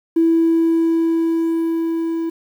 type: tone with level ramp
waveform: triangle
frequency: 329.6 Hz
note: E4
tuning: in tune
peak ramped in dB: -7 to -17 dBFS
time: 0.16-2.3 s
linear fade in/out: 10 ms
effects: tanh soft clip ceiling -9 dBFS + 8-bit